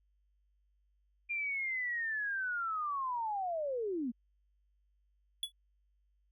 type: linear sweep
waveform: sine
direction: down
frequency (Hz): 2405 to 220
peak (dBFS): -33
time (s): 1.29-4.12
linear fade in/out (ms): 20
type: tone with exponential decay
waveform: square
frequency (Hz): 3406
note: G#7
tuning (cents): +43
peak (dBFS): -30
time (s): 5.43-5.52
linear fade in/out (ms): 2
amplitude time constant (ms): 18
effects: added 50 Hz sine -70 dBFS peak until 6.31 s